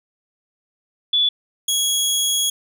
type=tone pair in turn; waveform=sine / 20% pulse; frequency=3444 / 3325 Hz; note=A7 / G#7; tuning=-38 / +1 cents; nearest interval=minor second; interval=61 cents; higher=first; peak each=-14 / -12 dBFS; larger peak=second; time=1.13-1.29 / 1.68-2.5 s; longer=second; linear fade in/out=5 ms; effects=none